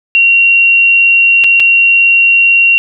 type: tone with dropouts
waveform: sine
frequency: 2749 Hz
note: F7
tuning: 28 cents flat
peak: -4 dBFS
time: 0.15-2.78 s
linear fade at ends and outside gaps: 0 ms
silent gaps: 1.439-1.443 / 1.598-1.602 s
effects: none